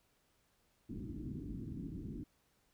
white low-pass noise, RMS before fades -44 dBFS, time 0.89-2.24 s, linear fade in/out 10 ms, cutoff 320 Hz, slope 48 dB/octave, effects pink hiss -75 dBFS RMS until 2.73 s

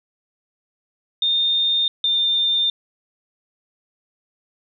sine tone pair in turn, 3641 / 3605 Hz, A#7 / A7, -41 / +41 cents, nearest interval unison, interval 18 cents, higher first, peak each -16 dBFS, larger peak neither, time 1.22-1.88 / 2.04-2.7 s, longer neither, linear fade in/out 2 ms, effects none

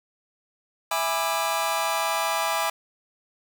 sawtooth chord, E dominant seventh, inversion none, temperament just, 659.3 / 824.1 / 988.9 / 1186.7 Hz, E5 / G#5 / B5 / D6, 0 / -14 / +2 / +18 cents, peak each -25 dBFS, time 0.91-2.7 s, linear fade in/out 5 ms, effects 7-bit

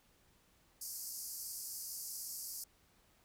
white band-pass noise, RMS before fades -45 dBFS, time 0.81-2.64 s, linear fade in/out 5 ms, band 4600 to 15000 Hz, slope 96 dB/octave, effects pink hiss -70 dBFS RMS until 3.24 s

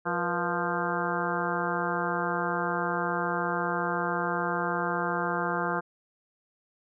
harmonic tone with a mistuned harmonic, 174.61 Hz, F3, in tune, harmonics 1 / 2 / 3 / 4 / 5 / 6 / 7 / 8 / 9, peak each -35 / -35 / -35 / -35 / -35 / -35 / -35 / -35 / -35 dBFS, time 0.05-5.81 s, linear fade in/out 20 ms, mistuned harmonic 3, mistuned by -110 cents, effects none

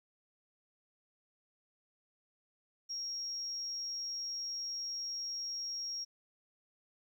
sine tone, 5590 Hz, F8, 1 cent sharp, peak -36 dBFS, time 2.89-6.05 s, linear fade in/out 20 ms, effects tanh soft clip ceiling -32 dBFS + 12-bit

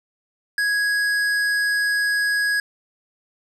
sine tone with hard clipping, 1661 Hz, G#6, in tune, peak -20 dBFS, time 0.58-2.6 s, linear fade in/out 2 ms, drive 11 dB, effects none

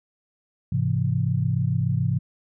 sine chord, Ab augmented, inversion none, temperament equal with one note detuned, 103.83 / 130.81 / 167.31 Hz, Ab2 / C3 / E3, 0 / 0 / +26 cents, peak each -25 / -23 / -26 dBFS, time 0.72-2.19 s, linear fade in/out 5 ms, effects none

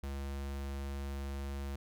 square tone, 69.3 Hz, C#2, in tune, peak -38 dBFS, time 0.03-1.76 s, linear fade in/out 5 ms, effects none

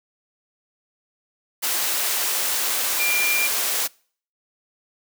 sine tone in noise, 2388 Hz, D7, 28 cents sharp, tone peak -21 dBFS, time 2.99-3.48 s, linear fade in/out 20 ms, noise white, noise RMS -23 dBFS, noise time 1.62-3.88 s, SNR -1 dB, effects noise-tail reverb RT60 0.5 s tail -26 dB re dry + high-pass 400 Hz 12 dB/octave

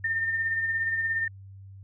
sine tone with tremolo, 1811 Hz, A6, 49 cents sharp, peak -23 dBFS, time 0.04-1.28 s, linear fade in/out 5 ms, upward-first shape sine, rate 17 Hz, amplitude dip 40%, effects added 97 Hz sine -43 dBFS peak until 1.83 s

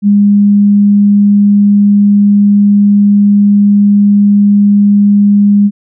sine tone, 203.6 Hz, G#3, 34 cents flat, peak -3 dBFS, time 0.02-5.71 s, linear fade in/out 50 ms, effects none

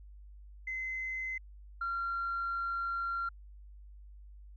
sine tone pair in turn, 2054 / 1376.7 Hz, C7 / F6, -33 / -25 cents, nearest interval perfect fifth, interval 692 cents, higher first, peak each -34 / -31 dBFS, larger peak second, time 0.67-1.38 / 1.81-3.29 s, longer second, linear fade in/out 5 ms, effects tanh soft clip ceiling -28 dBFS + added 50 Hz sine -49 dBFS peak until 4.56 s

